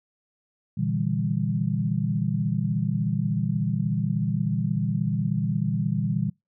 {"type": "chord", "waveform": "sine", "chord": "E half-diminished seventh", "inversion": "second", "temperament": "just", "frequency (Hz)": [118.67, 148.33, 164.81, 197.78], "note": ["Bb2", "D3", "E3", "G3"], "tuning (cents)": [31, 18, 0, 16], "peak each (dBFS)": -28, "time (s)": [0.77, 6.3], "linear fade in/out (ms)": 10, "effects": ["noise-tail reverb RT60 0.2 s tail -26 dB re dry"]}